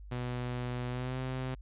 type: tone with pitch glide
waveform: sawtooth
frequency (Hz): 123.47 to 129.38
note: B2 to C3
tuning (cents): 0 to -19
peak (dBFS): -30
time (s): 0.11-1.55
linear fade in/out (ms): 10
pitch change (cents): +81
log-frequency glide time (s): 0.89-1.18
effects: added 50 Hz sine -45 dBFS peak until 1.61 s + resampled to 8000 Hz